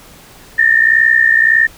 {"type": "tone pair together", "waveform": "sine", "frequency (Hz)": [1780, 1841.7], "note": ["A6", "A#6"], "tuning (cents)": [20, -21], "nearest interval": "minor second", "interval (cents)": 59, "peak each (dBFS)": -10, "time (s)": [0.58, 1.67], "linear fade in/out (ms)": 10, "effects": ["pink hiss -40 dBFS RMS until 1.77 s"]}